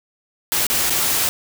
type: noise with dropouts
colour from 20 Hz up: white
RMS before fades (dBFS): -19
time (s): 0.52-1.29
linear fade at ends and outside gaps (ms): 0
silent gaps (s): 0.667-0.7 / 0.897-0.904
effects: none